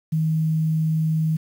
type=tone with quantisation; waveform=sine; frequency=158.3 Hz; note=D#3; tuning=30 cents sharp; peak=-18 dBFS; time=0.12-1.37 s; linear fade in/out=10 ms; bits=8; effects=none